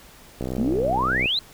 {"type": "click train", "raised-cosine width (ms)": 2, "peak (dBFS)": -15, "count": 55, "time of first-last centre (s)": [0.41, 1.258], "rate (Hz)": 63.7}
{"type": "exponential sweep", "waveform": "sine", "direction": "up", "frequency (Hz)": [199.7, 4186], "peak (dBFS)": -20, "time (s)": [0.58, 1.39], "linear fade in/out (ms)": 2}
{"effects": ["pink hiss -48 dBFS RMS until 1.53 s"]}